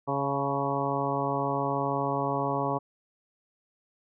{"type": "harmonic tone with a mistuned harmonic", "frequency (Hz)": 139, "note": "C#3", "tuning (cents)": 5, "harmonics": [1, 2, 3, 4, 5, 6, 7, 8], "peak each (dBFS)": [-34, -34, -34, -34, -34, -34, -34, -34], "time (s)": [0.07, 2.79], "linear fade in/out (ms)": 20, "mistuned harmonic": 6, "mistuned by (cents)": 39, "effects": []}